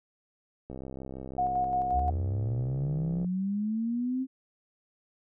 click train, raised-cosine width 2 ms, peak -27 dBFS, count 169, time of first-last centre 0.7-3.245 s, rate 66 Hz
sine tone with tremolo, 724 Hz, F#5, 38 cents flat, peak -24 dBFS, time 1.38-2.1 s, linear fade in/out 5 ms, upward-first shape square, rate 5.7 Hz, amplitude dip 35%
sine linear sweep, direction up, 63.4 to 265.5 Hz, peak -27 dBFS, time 1.92-4.27 s, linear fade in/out 50 ms
effects none

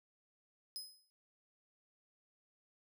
sawtooth tone with exponential decay, 5060 Hz, D#8, 28 cents sharp, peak -37 dBFS, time 0.76-1.1 s, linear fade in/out 0 ms, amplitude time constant 72 ms, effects none

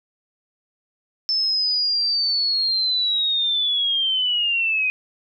sine linear sweep, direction down, 5290 to 2489 Hz, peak -18 dBFS, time 1.29-4.9 s, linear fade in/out 0 ms, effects none

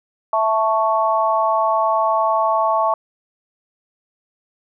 sine chord, A major, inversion second, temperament equal, 659.3 / 880 / 1108.7 Hz, E5 / A5 / C#6, 0 / 0 / 0 cents, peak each -19 dBFS, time 0.33-2.94 s, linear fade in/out 2 ms, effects none

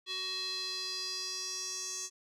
square tone with band-pass filter sweep, 373.8 Hz, F#4, 18 cents sharp, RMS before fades -38 dBFS, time 0.06-2.1 s, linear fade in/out 50 ms, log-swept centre 3700 to 6400 Hz, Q 5.1, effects none

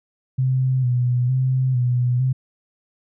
sine tone with vibrato, 126.7 Hz, B2, 45 cents sharp, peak -16 dBFS, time 0.38-2.33 s, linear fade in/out 10 ms, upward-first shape square, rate 1.1 Hz, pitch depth 44 cents each way, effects none

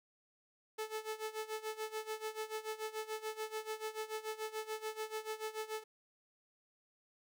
sawtooth tone with tremolo, 435.3 Hz, A4, 19 cents flat, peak -33 dBFS, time 0.78-5.84 s, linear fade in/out 10 ms, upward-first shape sine, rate 6.9 Hz, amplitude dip 85%, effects none

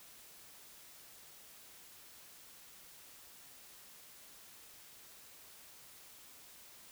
silence, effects white hiss -57 dBFS RMS until 6.91 s

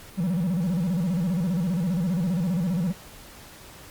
triangle tone with vibrato, 176.3 Hz, F3, 17 cents sharp, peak -20 dBFS, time 0.17-2.93 s, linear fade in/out 20 ms, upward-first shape square, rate 15 Hz, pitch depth 140 cents each way, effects pink hiss -46 dBFS RMS until 3.9 s + Opus 48 kbps

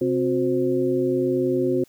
harmonic tone with a mistuned harmonic, 131.4 Hz, C3, 8 cents sharp, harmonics 1 / 2 / 3 / 4, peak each -31 / -24 / -21 / -28 dBFS, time 0.01-1.84 s, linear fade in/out 5 ms, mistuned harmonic 3, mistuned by -140 cents, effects white hiss -58 dBFS RMS until 1.88 s

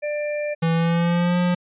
harmonic tone, 593 Hz, D5, 17 cents sharp, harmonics 1 / 3 / 4, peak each -23 / -37 / -33 dBFS, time 0.02-0.55 s, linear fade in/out 20 ms
square tone with pitch glide, 164.81 to 177.66 Hz, E3 to F3, 0 to +30 cents, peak -18 dBFS, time 0.62-1.55 s, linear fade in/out 10 ms, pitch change +130 cents, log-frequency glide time 0.73-1.38 s
effects resampled to 8000 Hz

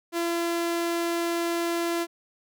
sawtooth tone, 339.7 Hz, F4, 48 cents flat, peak -21 dBFS, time 0.12-2.07 s, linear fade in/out 50 ms, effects none

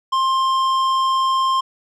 triangle tone with tanh clipping, 1056 Hz, C6, 16 cents sharp, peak -17 dBFS, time 0.12-1.61 s, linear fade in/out 10 ms, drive 15 dB, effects none

